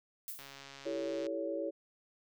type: noise with exponential decay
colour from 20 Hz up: violet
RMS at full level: -40 dBFS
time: 0.28-0.64 s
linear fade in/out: 0 ms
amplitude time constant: 78 ms
type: click train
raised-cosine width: 0.2 ms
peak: -32 dBFS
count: 122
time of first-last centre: 0.39-1.267 s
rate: 138 Hz
type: chord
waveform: sine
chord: A dominant seventh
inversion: second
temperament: equal with one note detuned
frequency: 329.6 / 392 / 440 / 561.5 Hz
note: E4 / G4 / A4 / C#5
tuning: 0 / 0 / 0 / +22 cents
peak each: -39 / -43 / -42 / -37 dBFS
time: 0.85-1.71 s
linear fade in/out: 20 ms
effects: none